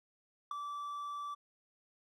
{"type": "tone with ADSR envelope", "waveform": "triangle", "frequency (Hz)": 1161, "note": "D6", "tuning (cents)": -20, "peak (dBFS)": -29, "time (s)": [0.51, 1.35], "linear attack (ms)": 4, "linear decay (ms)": 3, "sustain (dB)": -8, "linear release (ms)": 15, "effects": []}